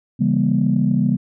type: chord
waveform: sine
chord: C# diminished seventh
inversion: none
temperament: just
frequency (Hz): 138.59 / 166.31 / 199.57 / 239.5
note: C#3 / E3 / G3 / Bb3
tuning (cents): 0 / +16 / +31 / +47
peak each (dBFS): -20 / -22 / -18 / -19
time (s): 0.19-1.17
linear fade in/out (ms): 20
effects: tanh soft clip ceiling -5 dBFS